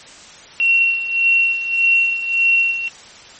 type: tone with tremolo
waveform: sine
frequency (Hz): 2731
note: F7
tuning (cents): -39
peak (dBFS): -10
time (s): 0.6-2.88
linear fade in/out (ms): 0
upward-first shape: sine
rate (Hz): 1.7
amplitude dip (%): 70
effects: white hiss -40 dBFS RMS until 3.39 s + MP3 32 kbps